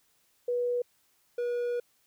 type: tone pair in turn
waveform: sine / triangle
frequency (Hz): 487.3 / 482.8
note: B4 / B4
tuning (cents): -23 / -39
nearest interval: unison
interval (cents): 16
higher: first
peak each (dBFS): -26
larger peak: neither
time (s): 0.48-0.82 / 1.38-1.8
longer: second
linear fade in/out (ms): 5
effects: white hiss -69 dBFS RMS until 2.06 s